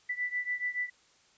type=beating tone pair; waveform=sine; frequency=1975.5 / 1982.5 Hz; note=B6 / B6; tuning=0 / +6 cents; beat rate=7 Hz; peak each=-33 / -35 dBFS; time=0.09-0.9 s; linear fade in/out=10 ms; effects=white hiss -64 dBFS RMS until 1.37 s + resampled to 16000 Hz